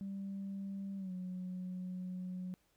sine tone with pitch glide, 196 to 182.87 Hz, G3 to F#3, 0 to -20 cents, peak -38 dBFS, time 0.01-2.54 s, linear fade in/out 0 ms, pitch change -120 cents, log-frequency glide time 0.97-1.12 s, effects tanh soft clip ceiling -36 dBFS + pink hiss -75 dBFS RMS until 2.76 s

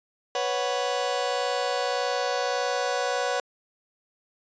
sawtooth chord, B suspended second, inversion none, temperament just, 493.9 / 555.6 / 740.8 Hz, B4 / C#5 / F#5, 0 / +4 / +2 cents, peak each -25 dBFS, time 0.35-3.4 s, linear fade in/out 2 ms, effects resampled to 16000 Hz

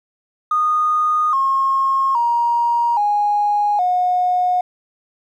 triangle tone with pitch steps, 1232 / 1078.7 / 944.5 / 827 / 724.1 Hz, D#6 / C#6 / A#5 / G#5 / F#5, -17 / -48 / +22 / -8 / -38 cents, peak -10 dBFS, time 0.51-4.61 s, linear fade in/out 5 ms, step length 820 ms, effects tanh soft clip ceiling -12 dBFS

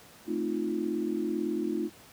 sine chord, F dominant seventh, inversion first, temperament equal, 220 / 261.6 / 311.1 / 349.2 Hz, A3 / C4 / Eb4 / F4, 0 / 0 / 0 / 0 cents, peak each -34 / -38 / -32 / -32 dBFS, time 0.26-1.9 s, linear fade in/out 50 ms, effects pink hiss -53 dBFS RMS until 2.12 s + high-pass 100 Hz 12 dB/octave

